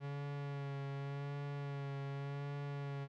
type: tone with vibrato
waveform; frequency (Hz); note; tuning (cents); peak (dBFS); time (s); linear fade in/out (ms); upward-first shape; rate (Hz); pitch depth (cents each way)
45% pulse; 140.7; C#3; +26; -40; 0-3.08; 50; sine; 0.87; 25
effects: low-pass 3000 Hz 12 dB/octave